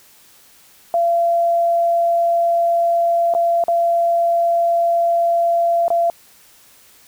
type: tone with dropouts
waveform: sine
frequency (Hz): 682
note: F5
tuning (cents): -41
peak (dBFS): -13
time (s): 0.94-6.1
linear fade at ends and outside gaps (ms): 1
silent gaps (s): 3.339-3.349 / 3.639-3.682 / 5.881-5.903
effects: white hiss -49 dBFS RMS until 7.07 s

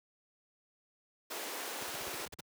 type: high-pass noise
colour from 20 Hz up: pink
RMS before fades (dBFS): -41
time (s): 1.3-2.26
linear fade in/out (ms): 10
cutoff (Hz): 330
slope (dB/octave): 24
type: noise bursts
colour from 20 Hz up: pink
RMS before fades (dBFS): -44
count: 10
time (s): 1.81-2.407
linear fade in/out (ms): 5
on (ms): 21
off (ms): 43
effects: high-pass 80 Hz 12 dB/octave

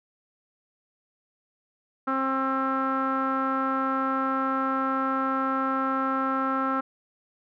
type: tone with low-pass filter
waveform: sawtooth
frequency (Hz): 266.2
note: C4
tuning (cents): +30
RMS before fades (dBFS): -26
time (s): 2.07-6.81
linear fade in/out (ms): 10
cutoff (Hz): 1300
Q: 6.8
effects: none

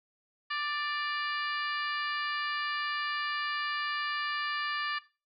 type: harmonic tone with a mistuned harmonic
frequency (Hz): 589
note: D5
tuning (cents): +5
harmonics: 2 / 3 / 4 / 5 / 6 / 7 / 8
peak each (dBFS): -35 / -35 / -42 / -40 / -46 / -46 / -44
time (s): 0.5-4.99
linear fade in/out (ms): 10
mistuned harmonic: 5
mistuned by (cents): -36
effects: noise-tail reverb RT60 0.3 s tail -17 dB re dry

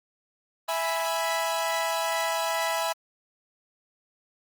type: chord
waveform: sawtooth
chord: E major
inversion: none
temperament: equal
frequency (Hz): 659.3 / 830.6 / 987.8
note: E5 / G#5 / B5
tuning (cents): 0 / 0 / 0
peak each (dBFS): -25 / -28 / -26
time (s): 0.68-2.93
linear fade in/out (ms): 10
effects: Opus 24 kbps

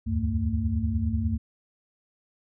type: tone cluster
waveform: sine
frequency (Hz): 72.9 / 82.9 / 99.5 / 224.1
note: D2 / E2 / G2 / A3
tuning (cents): -12 / +10 / +26 / +32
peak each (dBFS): -29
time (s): 0.06-1.38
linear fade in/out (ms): 20
effects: none

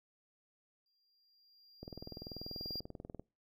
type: tone with exponential growth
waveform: triangle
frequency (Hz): 4779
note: D8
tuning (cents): +29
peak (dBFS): -37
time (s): 0.86-2.8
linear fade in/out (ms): 2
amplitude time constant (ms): 420
type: click train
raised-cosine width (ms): 2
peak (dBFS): -32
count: 29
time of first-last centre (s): 1.83-3.196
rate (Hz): 20.5
effects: noise-tail reverb RT60 0.3 s tail -25 dB re dry

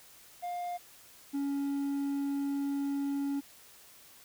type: tone pair in turn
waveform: triangle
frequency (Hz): 706 / 280.2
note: F5 / C#4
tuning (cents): +19 / +19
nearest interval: octave + major third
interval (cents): 1600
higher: first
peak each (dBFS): -32 / -28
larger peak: second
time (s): 0.42-0.78 / 1.33-3.41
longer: second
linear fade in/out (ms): 20
effects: white hiss -56 dBFS RMS until 4.24 s

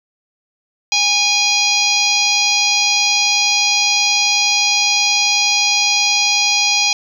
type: harmonic tone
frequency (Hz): 821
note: G#5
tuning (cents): -20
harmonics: 1 / 3 / 4 / 5 / 6 / 7 / 8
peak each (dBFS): -23 / -17 / -22 / -20 / -19 / -21 / -23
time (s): 0.92-6.93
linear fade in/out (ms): 2
effects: 7-bit

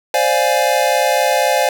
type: chord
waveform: square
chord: D half-diminished seventh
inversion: third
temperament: equal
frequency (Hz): 523.3 / 587.3 / 698.5 / 830.6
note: C5 / D5 / F5 / Ab5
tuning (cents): 0 / 0 / 0 / 0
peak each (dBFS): -19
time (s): 0.14-1.69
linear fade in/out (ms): 2
effects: none

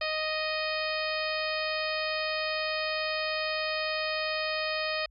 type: harmonic tone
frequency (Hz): 622.3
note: D#5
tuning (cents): 0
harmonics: 1 / 2 / 3 / 4 / 5 / 6 / 7 / 8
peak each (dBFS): -33 / -37 / -36 / -35 / -41 / -43 / -38 / -40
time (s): 0.01-5.06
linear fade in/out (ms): 5
effects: added 50 Hz sine -58 dBFS peak until 5.1 s

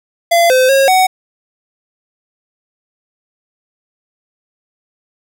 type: tone with pitch steps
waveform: square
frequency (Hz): 682 / 514 / 543 / 748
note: F5 / C5 / C#5 / F#5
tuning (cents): -41 / -31 / -36 / +19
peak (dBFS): -8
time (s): 0.31-1.07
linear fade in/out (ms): 10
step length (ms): 190
effects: none

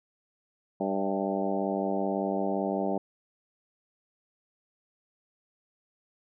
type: harmonic tone with a mistuned harmonic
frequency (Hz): 97.9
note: G2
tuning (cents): -2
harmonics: 2 / 3 / 4 / 5 / 6 / 7 / 8 / 9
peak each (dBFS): -32 / -34 / -34 / -37 / -34 / -35 / -36 / -42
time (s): 0.8-2.98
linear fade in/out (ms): 5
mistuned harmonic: 7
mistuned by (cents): -32
effects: none

